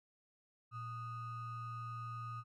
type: ring-modulated tone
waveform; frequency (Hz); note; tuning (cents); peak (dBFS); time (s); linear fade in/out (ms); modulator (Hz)
triangle; 678; E5; +49; -37; 0.71-2.44; 50; 562
effects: none